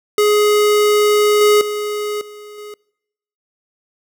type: tone with level steps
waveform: square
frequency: 418.3 Hz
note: G#4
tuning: 12 cents sharp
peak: -11 / -9 / -20 / -34 / -31 dBFS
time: 0.18-2.74 s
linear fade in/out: 2 ms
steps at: 1.41 / 1.61 / 2.21 / 2.58 s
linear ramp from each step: 2 ms
effects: noise-tail reverb RT60 0.8 s tail -25 dB re dry